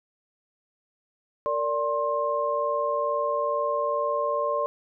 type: tone cluster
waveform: sine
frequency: 460.7 / 583 / 1061 Hz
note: A#4 / D5 / C6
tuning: -20 / -13 / +24 cents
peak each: -31 / -26 / -27 dBFS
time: 1.46-4.66 s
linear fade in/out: 0 ms
effects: none